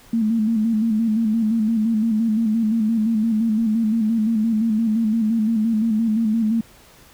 sine tone with vibrato, 221.8 Hz, A3, 14 cents sharp, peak -16 dBFS, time 0.13-6.61 s, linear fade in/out 5 ms, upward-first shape square, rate 5.8 Hz, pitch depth 57 cents each way, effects pink hiss -49 dBFS RMS until 7.13 s

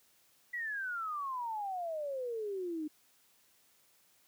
sine exponential sweep, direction down, 1975.5 to 297.9 Hz, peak -35 dBFS, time 0.53-2.88 s, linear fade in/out 10 ms, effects white hiss -68 dBFS RMS until 4.27 s + high-pass 80 Hz 12 dB/octave

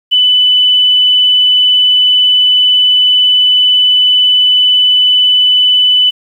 sine tone, 2994 Hz, F#7, 20 cents sharp, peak -5 dBFS, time 0.11-6.11 s, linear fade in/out 20 ms, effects 7-bit

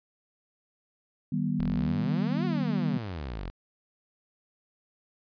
sine chord, Eb augmented, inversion none, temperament just, 155.56 / 194.45 / 243.1 Hz, Eb3 / G3 / B3, 0 / -14 / -27 cents, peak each -30 dBFS, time 1.32-2.98 s, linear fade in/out 5 ms
sawtooth exponential two-way sweep, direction up then down, 35.3 to 377.8 to 40.14 Hz, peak -30 dBFS, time 1.59-3.5 s, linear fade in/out 0 ms, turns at 2.45 s
effects resampled to 11025 Hz

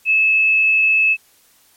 sine tone with frequency modulation, 2600 Hz, E7, 24 cents flat, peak -11 dBFS, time 0.05-1.17 s, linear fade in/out 50 ms, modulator 95.9 Hz, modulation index 0.23, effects white hiss -54 dBFS RMS until 1.76 s + MP3 64 kbps

